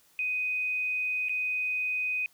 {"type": "tone with dropouts", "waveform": "sine", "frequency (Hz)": 2500, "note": "D#7", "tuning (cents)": 8, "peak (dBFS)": -27, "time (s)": [0.19, 2.26], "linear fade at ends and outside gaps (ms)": 1, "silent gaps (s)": [1.286, 1.294], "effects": ["white hiss -63 dBFS RMS until 2.33 s"]}